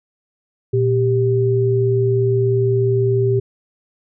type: tone pair together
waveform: sine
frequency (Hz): 118.6 / 392.6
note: A#2 / G4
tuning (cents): +30 / +3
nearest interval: octave + major sixth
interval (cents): 2073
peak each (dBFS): -16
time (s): 0.73-3.4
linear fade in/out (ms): 10
effects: none